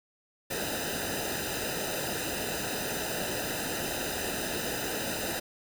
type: noise with comb filter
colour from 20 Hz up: pink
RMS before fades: -33 dBFS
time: 0.5-5.4 s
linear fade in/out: 10 ms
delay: 0.9 ms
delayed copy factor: -0.85
effects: none